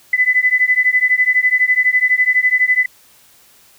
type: beating tone pair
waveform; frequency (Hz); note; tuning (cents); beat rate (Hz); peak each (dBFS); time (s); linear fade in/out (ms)
sine; 1999 / 2011; B6 / B6; +20 / +31; 12; -14; 0.13-2.86; 5
effects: white hiss -49 dBFS RMS until 3.78 s